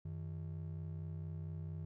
triangle ring-modulated tone, 124.3 Hz, B2, 12 cents sharp, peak -36 dBFS, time 0.05-1.85 s, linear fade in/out 5 ms, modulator 32.2 Hz, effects none

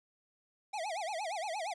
square tone with vibrato, 740 Hz, F#5, in tune, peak -36 dBFS, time 0.73-1.74 s, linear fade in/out 10 ms, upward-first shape sine, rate 8.6 Hz, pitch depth 270 cents each way, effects resampled to 22050 Hz + 12-bit

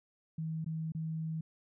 sine tone with dropouts, 160 Hz, D#3, 49 cents sharp, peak -34 dBFS, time 0.38-1.41 s, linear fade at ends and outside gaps 5 ms, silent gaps 0.645-0.661 / 0.921-0.948 s, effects none

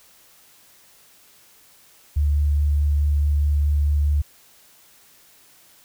sine tone with vibrato, 73.1 Hz, D2, 7 cents flat, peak -16 dBFS, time 2.16-4.22 s, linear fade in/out 10 ms, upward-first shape sine, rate 4.7 Hz, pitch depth 10 cents each way, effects white hiss -53 dBFS RMS until 5.84 s

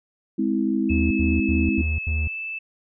sine chord, Ab augmented, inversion none, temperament just, 207.7 / 259.6 / 324.5 Hz, Ab3 / C4 / E4, 0 / -13 / -27 cents, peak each -24 dBFS, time 0.38-1.82 s, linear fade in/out 10 ms
sine tone with pitch glide, 2600 to 2633 Hz, E7 to E7, -24 to -3 cents, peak -28 dBFS, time 0.89-2.59 s, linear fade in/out 10 ms, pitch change +21 cents, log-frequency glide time 2.01-2.34 s
triangle tone bursts, 77.2 Hz, D#2, 13 cents flat, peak -19 dBFS, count 5, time 0.9-2.278 s, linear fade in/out 5 ms, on 210 ms, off 82 ms
effects none

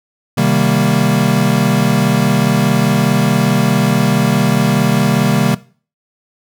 square chord, C minor seventh, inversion none, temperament equal, 130.81 / 155.56 / 196 / 233.1 Hz, C3 / Eb3 / G3 / Bb3, 0 / 0 / 0 / 0 cents, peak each -17 dBFS, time 0.37-5.55 s, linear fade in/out 10 ms, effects noise-tail reverb RT60 0.4 s tail -19 dB re dry

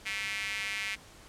square tone with high-pass filter, 102.7 Hz, G#2, 19 cents flat, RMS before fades -35 dBFS, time 0.05-0.96 s, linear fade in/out 20 ms, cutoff 2200 Hz, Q 3.9, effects pink hiss -53 dBFS RMS until 1.28 s + low-pass 10000 Hz 12 dB/octave

